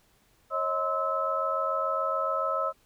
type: tone cluster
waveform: sine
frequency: 545 / 632 / 1039 / 1301 Hz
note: C#5 / D#5 / C6 / E6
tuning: -29 / +27 / -12 / -23 cents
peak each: -32 / -32 / -36 / -28 dBFS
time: 0.5-2.73 s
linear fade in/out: 50 ms
effects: pink hiss -65 dBFS RMS until 2.85 s